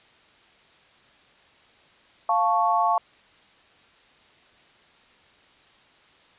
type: chord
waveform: sine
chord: F augmented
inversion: none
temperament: equal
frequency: 698.5 / 880 / 1108.7 Hz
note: F5 / A5 / C#6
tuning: 0 / 0 / 0 cents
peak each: -23 dBFS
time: 2.29-2.98 s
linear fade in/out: 2 ms
effects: white hiss -56 dBFS RMS until 6.38 s + resampled to 8000 Hz